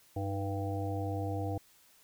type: harmonic tone with a mistuned harmonic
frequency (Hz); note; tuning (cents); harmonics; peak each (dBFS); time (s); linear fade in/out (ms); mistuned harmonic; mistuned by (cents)
98; G2; 0; 1 / 3 / 5 / 7 / 8; -34 / -39 / -41 / -42 / -43; 0.16-1.58; 5; 3; +72
effects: white hiss -63 dBFS RMS until 2.03 s